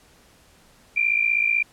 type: tone pair together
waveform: sine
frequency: 2349 / 2405 Hz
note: D7 / D7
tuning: 0 / +41 cents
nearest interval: unison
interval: 41 cents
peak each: -21 / -21 dBFS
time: 0.96-1.63 s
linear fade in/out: 10 ms
effects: pink hiss -55 dBFS RMS until 1.72 s + low-pass 12000 Hz 12 dB/octave